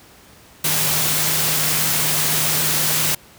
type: tone in noise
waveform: sine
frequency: 154.4 Hz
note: D#3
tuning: 13 cents flat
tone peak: -29 dBFS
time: 0.64-3.15 s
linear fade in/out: 5 ms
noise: white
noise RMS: -19 dBFS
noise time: 0.64-3.15 s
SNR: -13 dB
effects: pink hiss -47 dBFS RMS until 3.38 s + high-pass 60 Hz 12 dB/octave